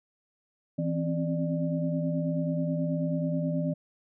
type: tone cluster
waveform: sine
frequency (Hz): 164.1 / 260 / 269.3 / 593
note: E3 / C4 / C#4 / D5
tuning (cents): -8 / -11 / -50 / +17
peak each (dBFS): -28 / -33 / -36 / -34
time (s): 0.78-3.74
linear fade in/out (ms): 10
effects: none